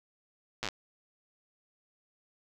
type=slowing click train; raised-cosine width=0.2 ms; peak=-16 dBFS; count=7; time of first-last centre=0.63-0.687 s; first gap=8 ms; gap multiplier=1.07; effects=none